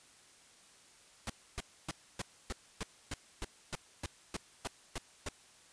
pink noise bursts, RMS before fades -38 dBFS, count 14, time 1.27-5.288 s, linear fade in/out 2 ms, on 27 ms, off 280 ms, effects white hiss -61 dBFS RMS until 5.72 s + resampled to 22050 Hz

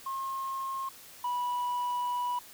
sine tone pair in turn, 1072 / 979.6 Hz, C6 / B5, +42 / -14 cents, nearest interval major second, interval 156 cents, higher first, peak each -31 / -26 dBFS, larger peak second, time 0.06-0.89 / 1.24-2.39 s, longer second, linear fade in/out 5 ms, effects tanh soft clip ceiling -28 dBFS + white hiss -51 dBFS RMS until 2.53 s

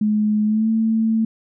sine tone with pitch glide, 212 to 222.8 Hz, G#3 to A3, +36 to +22 cents, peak -15 dBFS, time 0.01-1.25 s, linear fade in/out 5 ms, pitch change +86 cents, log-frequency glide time 0.45-0.69 s, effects none

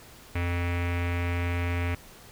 square tone with low-pass filter, 87.1 Hz, F2, 4 cents flat, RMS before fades -28 dBFS, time 0.35-1.95 s, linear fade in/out 5 ms, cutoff 2300 Hz, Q 4.1, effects pink hiss -50 dBFS RMS until 2.31 s

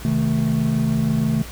triangle chord, A diminished, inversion first, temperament just, 132 / 158.4 / 220 Hz, C3 / Eb3 / A3, +16 / +31 / 0 cents, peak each -21 / -20 / -18 dBFS, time 0.05-1.42 s, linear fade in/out 0 ms, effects added 60 Hz sine -36 dBFS peak until 1.51 s + pink hiss -38 dBFS RMS until 1.51 s

